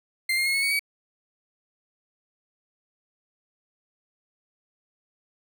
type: tone with pitch steps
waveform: 35% pulse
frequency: 2093 / 2127 / 2162 / 2197 / 2233 / 2269 Hz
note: C7 / C7 / C#7 / C#7 / C#7 / C#7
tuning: 0 / +28 / -44 / -16 / +12 / +40 cents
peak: -20 dBFS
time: 0.29-0.794 s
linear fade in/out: 5 ms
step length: 84 ms
effects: none